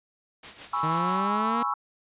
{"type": "noise with tremolo", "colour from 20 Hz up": "white", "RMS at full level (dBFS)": -39, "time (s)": [0.43, 1.22], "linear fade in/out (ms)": 2, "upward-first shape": "sine", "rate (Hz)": 6.3, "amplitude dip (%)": 65}
{"type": "chord", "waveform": "sine", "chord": "C# minor seventh", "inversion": "second", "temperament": "equal", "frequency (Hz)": [830.6, 987.8, 1108.7, 1318.5], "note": ["G#5", "B5", "C#6", "E6"], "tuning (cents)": [0, 0, 0, 0], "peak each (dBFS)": [-33, -31, -29, -29], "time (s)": [0.73, 1.74], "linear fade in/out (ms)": 5}
{"type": "linear sweep", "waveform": "sawtooth", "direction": "up", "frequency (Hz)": [154.6, 238.8], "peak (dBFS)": -24, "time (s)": [0.83, 1.63], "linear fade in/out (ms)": 5}
{"effects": ["resampled to 8000 Hz"]}